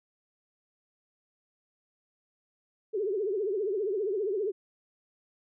sine tone with vibrato, 404.7 Hz, G#4, 45 cents flat, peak -27 dBFS, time 2.93-4.52 s, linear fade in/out 20 ms, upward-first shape triangle, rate 15 Hz, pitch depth 200 cents each way, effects none

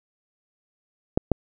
clicks, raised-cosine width 2 ms, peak -5 dBFS, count 2, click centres 1.175 / 1.317 s, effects none

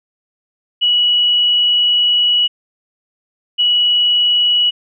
sine tone pair in turn, 2930 / 2930 Hz, F#7 / F#7, -18 / -18 cents, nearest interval unison, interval 0 cents, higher neither, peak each -10 dBFS, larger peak neither, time 0.81-2.48 / 3.58-4.71 s, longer first, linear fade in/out 20 ms, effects none

